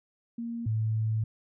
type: tone pair in turn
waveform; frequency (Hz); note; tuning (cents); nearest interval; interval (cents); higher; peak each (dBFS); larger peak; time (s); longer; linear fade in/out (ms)
sine; 233.1 / 110.01; A#3 / A2; 0 / 0; octave + minor second; 1300; first; -32 / -25; second; 0.38-0.66 / 0.66-1.24; second; 5
effects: none